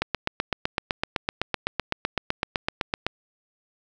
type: click train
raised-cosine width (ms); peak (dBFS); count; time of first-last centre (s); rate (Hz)
0.3; -7; 25; 0.02-3.066; 7.88
effects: none